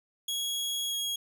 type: tone with pitch glide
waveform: sawtooth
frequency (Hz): 3322 to 3301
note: G#7 to G#7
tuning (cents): 0 to -11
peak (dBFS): -27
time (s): 0.28-1.16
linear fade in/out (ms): 5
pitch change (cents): -11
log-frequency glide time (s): 0.87-0.94
effects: none